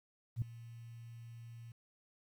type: tone with ADSR envelope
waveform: sine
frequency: 116.54 Hz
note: A#2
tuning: in tune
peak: -29 dBFS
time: 0.36-1.72 s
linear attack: 59 ms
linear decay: 3 ms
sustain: -19 dB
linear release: 4 ms
effects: 11-bit